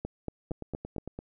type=two click trains; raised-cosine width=2 ms; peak=-20 / -24 dBFS; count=5 / 7; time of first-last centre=0.05-0.982 / 0.51-1.19 s; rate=4.29 / 8.83 Hz; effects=none